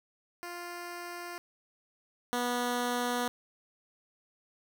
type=tone pair in turn; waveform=10% pulse; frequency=349.2 / 244.1 Hz; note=F4 / B3; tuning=0 / -20 cents; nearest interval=tritone; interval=620 cents; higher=first; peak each=-31 / -21 dBFS; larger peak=second; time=0.43-1.38 / 2.33-3.28 s; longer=neither; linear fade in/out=0 ms; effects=none